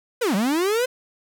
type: linear two-way sweep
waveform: 45% pulse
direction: down then up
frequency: 519 to 181.7 to 519 Hz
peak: -19 dBFS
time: 0.21-0.86 s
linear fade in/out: 10 ms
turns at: 0.35 s
effects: none